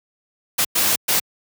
white noise bursts at uneven times, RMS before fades -18 dBFS, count 3, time 0.58-0.65 / 0.75-0.96 / 1.08-1.2 s, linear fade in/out 10 ms, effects high-pass 80 Hz 12 dB/octave

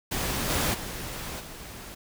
pink noise with level steps, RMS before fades -29 / -26 / -36 / -42 dBFS, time 0.11-1.95 s, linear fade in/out 10 ms, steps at 0.48 / 0.73 / 1.39 s, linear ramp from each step 20 ms, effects none

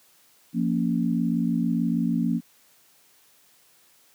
sine chord, Bb minor, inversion second, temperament just, 174.81 / 233.1 / 279.7 Hz, F3 / Bb3 / Db4, +2 / 0 / +16 cents, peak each -25 / -24 / -28 dBFS, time 0.53-2.41 s, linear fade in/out 50 ms, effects white hiss -59 dBFS RMS until 4.14 s + high-pass 100 Hz 12 dB/octave

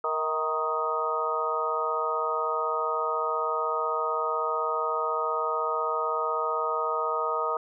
harmonic tone with a mistuned harmonic, 155.9 Hz, D#3, 4 cents sharp, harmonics 3 / 4 / 5 / 6 / 7 / 8, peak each -32 / -33 / -39 / -33 / -37 / -28 dBFS, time 0.04-7.57 s, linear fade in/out 2 ms, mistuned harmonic 4, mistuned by +38 cents, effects none

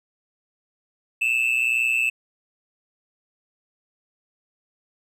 triangle tone with amplitude modulation, 2636 Hz, E7, 1 cent flat, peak -14 dBFS, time 1.21-2.1 s, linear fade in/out 10 ms, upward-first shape sine, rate 122 Hz, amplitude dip 75%, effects none

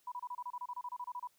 sine tone bursts, 983 Hz, B5, 8 cents flat, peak -38 dBFS, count 16, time 0.07-1.274 s, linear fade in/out 5 ms, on 49 ms, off 28 ms, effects white hiss -72 dBFS RMS until 1.38 s

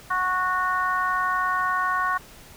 harmonic tone, 367.9 Hz, F#4, 10 cents flat, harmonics 2 / 3 / 4 / 5, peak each -32 / -23 / -27 / -31 dBFS, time 0.1-2.18 s, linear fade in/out 10 ms, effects pink hiss -47 dBFS RMS until 2.56 s

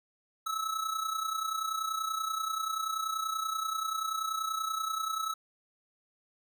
square tone with amplitude modulation, 1300 Hz, E6, 24 cents flat, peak -29 dBFS, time 0.46-5.34 s, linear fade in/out 10 ms, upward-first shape sine, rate 30.4 Hz, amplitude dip 65%, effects none

